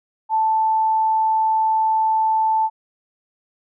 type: tone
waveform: sine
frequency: 880 Hz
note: A5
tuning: in tune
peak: -15 dBFS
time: 0.29-2.7 s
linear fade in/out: 50 ms
effects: none